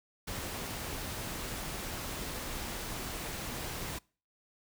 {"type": "noise", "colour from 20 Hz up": "pink", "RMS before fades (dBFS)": -39, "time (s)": [0.27, 3.99], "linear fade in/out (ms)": 10, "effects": ["noise-tail reverb RT60 0.4 s tail -25 dB re dry"]}